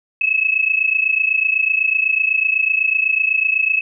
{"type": "tone pair together", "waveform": "sine", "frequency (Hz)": [2571, 2599], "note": ["E7", "E7"], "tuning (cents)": [-44, -25], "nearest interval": "unison", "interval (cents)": 19, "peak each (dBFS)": -17, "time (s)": [0.21, 3.81], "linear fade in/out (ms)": 5, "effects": []}